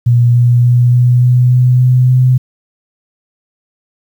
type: tone with pitch steps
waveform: sine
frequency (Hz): 120 / 121.04 / 122.1 / 123.16 / 124.23 / 125.31 / 126.4 / 127.5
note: B2 / B2 / B2 / B2 / B2 / B2 / B2 / C3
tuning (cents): -49 / -34 / -19 / -4 / +11 / +26 / +41 / -44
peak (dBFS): -5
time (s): 0.06-2.38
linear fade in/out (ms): 10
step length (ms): 290
effects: 7-bit